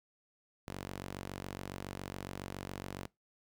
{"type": "tone with high-pass filter", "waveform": "sawtooth", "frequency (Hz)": 47.2, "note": "F#1", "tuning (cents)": 35, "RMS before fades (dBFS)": -44, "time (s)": [0.67, 3.07], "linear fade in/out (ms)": 10, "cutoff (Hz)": 120, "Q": 0.53, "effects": ["noise-tail reverb RT60 0.2 s tail -23 dB re dry"]}